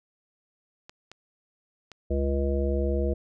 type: clicks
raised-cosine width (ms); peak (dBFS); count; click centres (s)
0.2; -26; 3; 0.895 / 1.116 / 1.917
type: harmonic tone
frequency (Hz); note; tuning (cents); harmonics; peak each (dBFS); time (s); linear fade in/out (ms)
69.3; C#2; 0; 1 / 3 / 5 / 7 / 9; -25 / -33 / -31 / -31 / -34; 2.1-3.14; 10
effects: none